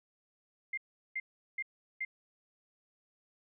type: tone bursts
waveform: sine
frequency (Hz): 2100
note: C7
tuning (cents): +6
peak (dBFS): -33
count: 4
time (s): 0.73-2.05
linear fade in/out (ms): 5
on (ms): 45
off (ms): 380
effects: none